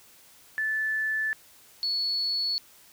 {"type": "tone pair in turn", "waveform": "sine", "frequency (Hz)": [1748, 4405], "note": ["A6", "C#8"], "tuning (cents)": [-12, -12], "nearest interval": "octave + major third", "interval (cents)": 1600, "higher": "second", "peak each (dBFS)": -25, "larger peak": "neither", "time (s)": [[0.58, 1.33], [1.83, 2.58]], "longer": "neither", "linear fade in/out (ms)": 0, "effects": ["white hiss -55 dBFS RMS until 2.92 s"]}